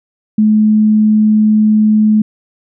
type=tone; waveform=sine; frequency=214.4 Hz; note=A3; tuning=45 cents flat; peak=-6 dBFS; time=0.38-2.22 s; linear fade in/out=5 ms; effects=none